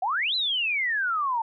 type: exponential two-way sweep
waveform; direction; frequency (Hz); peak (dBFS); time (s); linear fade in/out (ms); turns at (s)
sine; up then down; 698.5 to 4110 to 879; -23; 0.02-1.42; 5; 0.35
effects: none